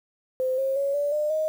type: tone with pitch steps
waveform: sine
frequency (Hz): 516 / 536.1 / 556.9 / 578.5 / 601 / 624.4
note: C5 / C5 / C#5 / D5 / D5 / D#5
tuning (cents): -24 / +42 / +8 / -26 / +40 / +6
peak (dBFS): -22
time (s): 0.4-1.48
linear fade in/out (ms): 0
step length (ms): 180
effects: 8-bit